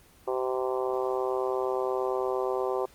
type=harmonic tone; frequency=128.6 Hz; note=C3; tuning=30 cents flat; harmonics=3 / 4 / 5 / 6 / 7 / 8 / 9; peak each=-29 / -32 / -36 / -36 / -39 / -37 / -42 dBFS; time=0.27-2.86 s; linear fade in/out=10 ms; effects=pink hiss -57 dBFS RMS until 2.94 s + Opus 24 kbps